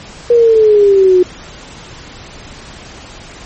sine exponential sweep, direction down, 481 to 358.8 Hz, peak -4 dBFS, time 0.3-1.23 s, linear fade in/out 5 ms, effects pink hiss -33 dBFS RMS until 3.45 s + MP3 32 kbps

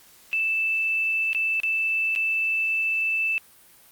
sine tone with dropouts, 2642 Hz, E7, 3 cents sharp, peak -21 dBFS, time 0.33-3.38 s, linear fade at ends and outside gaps 0 ms, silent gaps 1.331-1.348 / 1.601-1.634 / 2.152-2.16 s, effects white hiss -53 dBFS RMS until 3.91 s + Opus 48 kbps

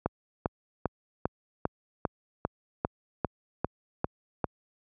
click train, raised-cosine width 1 ms, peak -12 dBFS, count 12, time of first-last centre 0.06-4.442 s, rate 2.51 Hz, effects high-pass 60 Hz 12 dB/octave

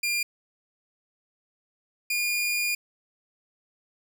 sawtooth tone pair in turn, 2400 / 2426 Hz, D7 / D#7, +37 / -44 cents, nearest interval unison, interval 19 cents, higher second, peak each -21 dBFS, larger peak neither, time 0.03-0.23 / 2.1-2.75 s, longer second, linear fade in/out 5 ms, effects none

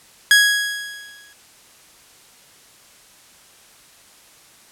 sawtooth tone with exponential decay, 1661.2 Hz, G#6, in tune, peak -4 dBFS, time 0.31-1.33 s, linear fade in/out 1 ms, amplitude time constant 220 ms, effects white hiss -49 dBFS RMS until 4.71 s + low-pass 11000 Hz 12 dB/octave

